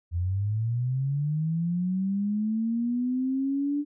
sine linear sweep, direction up, 83.2 to 293.7 Hz, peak -24 dBFS, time 0.11-3.85 s, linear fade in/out 50 ms, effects none

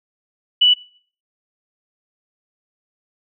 sine tone, 2960 Hz, F#7, in tune, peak -9 dBFS, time 0.61-0.74 s, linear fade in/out 10 ms, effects noise-tail reverb RT60 0.5 s tail -22 dB re dry

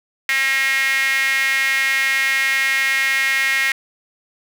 sawtooth tone with high-pass filter, 269.2 Hz, C4, 49 cents sharp, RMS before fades -18 dBFS, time 0.29-3.72 s, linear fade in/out 2 ms, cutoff 2000 Hz, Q 8, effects none

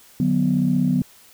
sine chord, B minor, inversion first, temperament equal with one note detuned, 149.57 / 185 / 246.9 Hz, D3 / F#3 / B3, +32 / 0 / 0 cents, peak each -22 / -20 / -19 dBFS, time 0.2-1.02 s, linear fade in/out 2 ms, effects tanh soft clip ceiling -8 dBFS + white hiss -50 dBFS RMS until 1.33 s

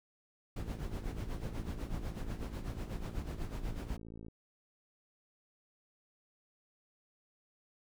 brown noise with tremolo, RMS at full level -37 dBFS, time 0.56-3.97 s, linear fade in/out 5 ms, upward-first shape sine, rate 8.1 Hz, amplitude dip 70%
click train, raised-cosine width 3 ms, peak -36 dBFS, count 206, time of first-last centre 0.59-4.284 s, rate 55.5 Hz
effects none

